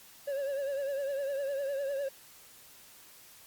triangle tone with vibrato, 554.4 Hz, C#5, in tune, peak -29 dBFS, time 0.27-2.09 s, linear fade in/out 10 ms, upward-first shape triangle, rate 9.9 Hz, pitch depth 77 cents each way, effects white hiss -55 dBFS RMS until 3.46 s + Opus 48 kbps

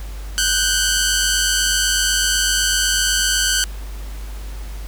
10% pulse tone pair together, 1480 / 1568 Hz, F#6 / G6, 0 / 0 cents, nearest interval minor second, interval 100 cents, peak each -10 dBFS, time 0.38-3.64 s, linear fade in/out 0 ms, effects added 50 Hz sine -27 dBFS peak until 4.87 s + pink hiss -41 dBFS RMS until 4.87 s

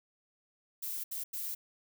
violet noise bursts at uneven times, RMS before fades -38 dBFS, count 3, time 0.82-1.04 / 1.11-1.24 / 1.33-1.55 s, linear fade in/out 10 ms, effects none

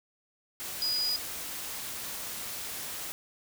sine tone in noise, 4926 Hz, D#8, 18 cents flat, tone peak -27 dBFS, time 0.82-1.16 s, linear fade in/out 0 ms, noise white, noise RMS -38 dBFS, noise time 0.6-3.12 s, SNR +8 dB, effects none

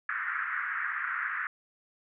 pink band-pass noise, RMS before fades -33 dBFS, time 0.09-1.47 s, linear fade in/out 2 ms, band 1300 to 1900 Hz, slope 48 dB/octave, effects none

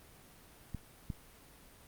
clicks, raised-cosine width 5 ms, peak -26 / -25 dBFS, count 2, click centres 0.747 / 1.102 s, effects pink hiss -58 dBFS RMS until 1.87 s + Opus 32 kbps

